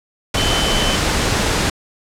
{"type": "tone in noise", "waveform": "sine", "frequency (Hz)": 3047, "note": "G7", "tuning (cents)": -50, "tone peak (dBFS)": -21, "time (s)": [0.37, 0.96], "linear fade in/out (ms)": 5, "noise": "pink", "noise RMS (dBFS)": -17, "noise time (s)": [0.34, 1.7], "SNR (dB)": -7, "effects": ["low-pass 8000 Hz 12 dB/octave"]}